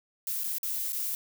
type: noise with dropouts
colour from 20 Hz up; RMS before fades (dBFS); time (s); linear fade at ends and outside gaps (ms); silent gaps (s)
violet; -32; 0.27-1.15; 1; 0.436-0.441 / 0.583-0.631 / 0.923-0.93
effects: none